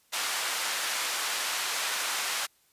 pink band-pass noise, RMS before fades -31 dBFS, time 0.12-2.47 s, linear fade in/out 20 ms, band 1100 to 11000 Hz, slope 12 dB/octave, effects white hiss -66 dBFS RMS until 2.72 s + resampled to 32000 Hz

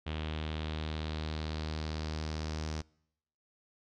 sawtooth tone with low-pass filter sweep, 77.8 Hz, D#2, in tune, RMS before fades -37 dBFS, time 0.06-2.82 s, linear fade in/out 10 ms, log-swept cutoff 3200 to 5600 Hz, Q 3.1, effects noise-tail reverb RT60 0.8 s tail -26 dB re dry

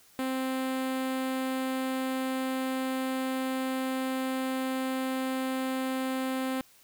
sawtooth tone with notch filter, 261.6 Hz, C4, in tune, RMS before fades -31 dBFS, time 0.19-6.61 s, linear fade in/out 0 ms, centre 5700 Hz, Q 1.6, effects white hiss -59 dBFS RMS until 6.83 s

